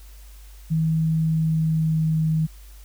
sine tone with pitch glide, 160.1 to 158.26 Hz, D#3 to D#3, +50 to +30 cents, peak -18 dBFS, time 0.7-2.47 s, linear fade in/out 20 ms, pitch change -20 cents, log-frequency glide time 1.19-2.25 s, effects added 50 Hz sine -41 dBFS peak until 2.84 s + white hiss -53 dBFS RMS until 2.84 s

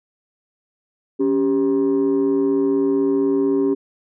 sine tone pair together, 278.4 / 394.2 Hz, C#4 / G4, +8 / +10 cents, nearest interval tritone, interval 602 cents, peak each -16 dBFS, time 1.19-3.75 s, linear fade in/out 20 ms, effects tanh soft clip ceiling -12 dBFS

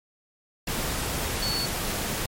sine tone in noise, 4435 Hz, C#8, in tune, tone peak -27 dBFS, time 1.42-1.66 s, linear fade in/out 5 ms, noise pink, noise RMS -29 dBFS, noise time 0.67-2.26 s, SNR -1 dB, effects MP3 64 kbps

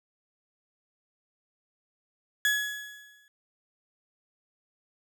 35% pulse tone with exponential decay, 1687 Hz, G#6, 27 cents sharp, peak -19 dBFS, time 2.45-3.28 s, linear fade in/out 1 ms, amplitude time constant 180 ms, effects none

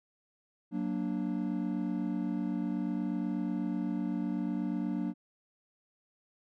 triangle chord, Gb augmented, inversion none, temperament equal, 185 / 233.1 / 293.7 Hz, Gb3 / Bb3 / D4, 0 / 0 / 0 cents, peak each -33 dBFS, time 0.71-5.14 s, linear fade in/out 50 ms, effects none

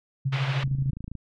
sine tone with tremolo, 134.8 Hz, C#3, 48 cents flat, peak -21 dBFS, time 0.25-0.91 s, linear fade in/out 10 ms, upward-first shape sine, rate 13 Hz, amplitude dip 65%
white band-pass noise, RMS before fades -34 dBFS, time 0.32-0.64 s, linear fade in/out 10 ms, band 400 to 3200 Hz, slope 24 dB/octave
click train, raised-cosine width 5 ms, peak -24 dBFS, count 15, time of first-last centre 0.64-1.153 s, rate 27.3 Hz
effects none

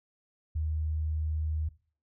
sine tone, 77.78 Hz, D#2, in tune, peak -28 dBFS, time 0.55-1.69 s, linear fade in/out 10 ms, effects noise-tail reverb RT60 0.4 s tail -18 dB re dry

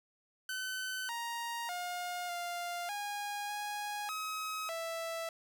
sawtooth tone with pitch steps, 1519 / 937 / 712 / 699 / 820 / 828 / 1273 / 660 Hz, F#6 / A#5 / F5 / F5 / G#5 / G#5 / D#6 / E5, +45 / +9 / +33 / +1 / -22 / -5 / +39 / +2 cents, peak -33 dBFS, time 0.49-5.29 s, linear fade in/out 2 ms, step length 600 ms, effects 11-bit

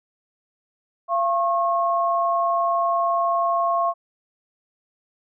sine tone pair together, 684.8 / 1087 Hz, F5 / C#6, -34 / -34 cents, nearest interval minor sixth, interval 800 cents, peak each -21 dBFS, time 1.08-3.94 s, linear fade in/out 50 ms, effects none

